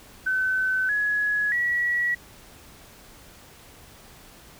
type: tone with pitch steps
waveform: sine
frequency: 1521 / 1683 / 1930 Hz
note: F#6 / G#6 / B6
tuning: +47 / +23 / -40 cents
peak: -21 dBFS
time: 0.26-2.15 s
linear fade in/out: 10 ms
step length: 630 ms
effects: pink hiss -49 dBFS RMS until 4.59 s